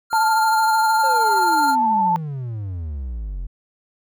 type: tone with tremolo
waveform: square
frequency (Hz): 1396.9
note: F6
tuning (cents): 0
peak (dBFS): -20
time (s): 0.1-1.76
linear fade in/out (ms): 50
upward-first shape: sine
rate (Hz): 19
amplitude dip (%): 40
type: tone with vibrato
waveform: sine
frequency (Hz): 880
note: A5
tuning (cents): 0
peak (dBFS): -15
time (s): 0.13-2.16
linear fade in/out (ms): 0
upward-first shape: triangle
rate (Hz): 13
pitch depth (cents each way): 37
type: exponential sweep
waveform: triangle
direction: down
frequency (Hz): 554.4 to 41.57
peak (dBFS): -23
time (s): 1.03-3.47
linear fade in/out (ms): 10
effects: none